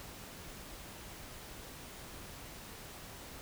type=silence; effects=pink hiss -49 dBFS RMS until 3.41 s